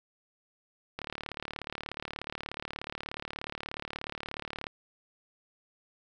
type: click train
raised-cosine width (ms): 0.3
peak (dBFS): -20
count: 136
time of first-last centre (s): 0.99-4.668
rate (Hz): 36.7
effects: none